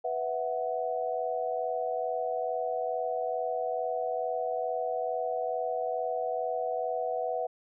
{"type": "chord", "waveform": "sine", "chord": "B suspended fourth", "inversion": "none", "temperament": "just", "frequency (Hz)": [493.9, 658.5, 740.8], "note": ["B4", "E5", "F#5"], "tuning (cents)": [0, -2, 2], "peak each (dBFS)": -33, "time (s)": [0.04, 7.47], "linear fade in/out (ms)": 10, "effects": []}